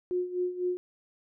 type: tone with tremolo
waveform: sine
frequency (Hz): 360.3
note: F#4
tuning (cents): -46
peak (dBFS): -25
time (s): 0.11-0.77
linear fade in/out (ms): 0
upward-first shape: sine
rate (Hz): 4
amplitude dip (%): 75
effects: none